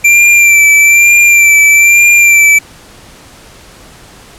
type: tone with vibrato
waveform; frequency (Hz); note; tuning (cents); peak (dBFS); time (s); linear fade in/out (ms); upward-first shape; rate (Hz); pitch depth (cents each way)
square; 2354; D7; +3; -3; 0.04-2.59; 10; sine; 1.1; 30
effects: pink hiss -36 dBFS RMS until 4.38 s + low-pass 11000 Hz 12 dB/octave